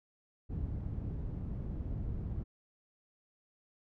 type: low-pass noise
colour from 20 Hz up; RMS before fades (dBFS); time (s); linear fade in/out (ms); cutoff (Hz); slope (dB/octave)
white; -38; 0.49-2.44; 20; 110; 12
effects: none